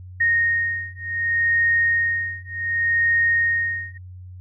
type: beating tone pair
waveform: sine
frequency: 1857 / 1857.67 Hz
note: A#6 / A#6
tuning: -7 / -6 cents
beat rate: 0.67 Hz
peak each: -21 dBFS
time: 0.2-3.98 s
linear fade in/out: 10 ms
effects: added 91 Hz sine -36 dBFS peak until 4.4 s